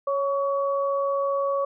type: tone pair together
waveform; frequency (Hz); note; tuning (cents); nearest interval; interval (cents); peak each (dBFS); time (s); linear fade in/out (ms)
sine; 554.4 / 1126.9; C#5 / C#6; 0 / +28; octave; 1228; -23 / -27; 0.07-1.65; 5
effects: none